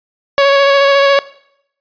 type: tone with vibrato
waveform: sawtooth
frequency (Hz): 557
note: C#5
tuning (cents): +8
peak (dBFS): -3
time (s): 0.38-1.19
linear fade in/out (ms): 0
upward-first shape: square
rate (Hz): 14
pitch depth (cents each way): 13
effects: noise-tail reverb RT60 0.7 s tail -19 dB re dry + resampled to 11025 Hz